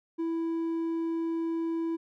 sine tone with hard clipping, 329.9 Hz, E4, 1 cent sharp, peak -29 dBFS, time 0.18-1.97 s, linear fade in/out 20 ms, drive 3 dB, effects none

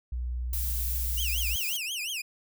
sine tone with pitch glide, 61.1 to 60.71 Hz, B1 to B1, -18 to -29 cents, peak -29 dBFS, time 0.12-1.56 s, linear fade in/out 5 ms, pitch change -11 cents, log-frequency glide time 0.69-0.79 s
violet noise, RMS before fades -33 dBFS, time 0.53-1.77 s, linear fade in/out 2 ms
sawtooth tone with vibrato, 2794 Hz, F7, in tune, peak -28 dBFS, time 1.17-2.22 s, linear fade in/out 10 ms, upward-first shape triangle, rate 5.6 Hz, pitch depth 290 cents each way
effects none

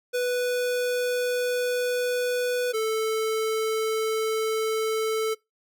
square tone pair in turn, 493.9 / 440 Hz, B4 / A4, 0 / 0 cents, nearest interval major second, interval 200 cents, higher first, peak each -24 dBFS, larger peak neither, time 0.13-2.73 / 2.73-5.35 s, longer second, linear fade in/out 20 ms, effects noise-tail reverb RT60 0.2 s tail -24 dB re dry

